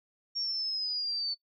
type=linear sweep; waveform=sine; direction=down; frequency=5550 to 4483 Hz; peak=-30 dBFS; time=0.35-1.35 s; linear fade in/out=20 ms; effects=noise-tail reverb RT60 0.1 s tail -23 dB re dry